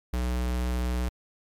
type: tone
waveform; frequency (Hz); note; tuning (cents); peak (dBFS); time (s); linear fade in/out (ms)
square; 61.5; B1; -7; -26; 0.13-1.09; 5
effects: MP3 96 kbps